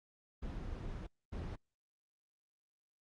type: noise bursts at uneven times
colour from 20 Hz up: brown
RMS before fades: -42 dBFS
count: 2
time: 0.42-1.07 / 1.32-1.56 s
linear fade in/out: 10 ms
effects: low-pass 5000 Hz 12 dB/octave + Opus 24 kbps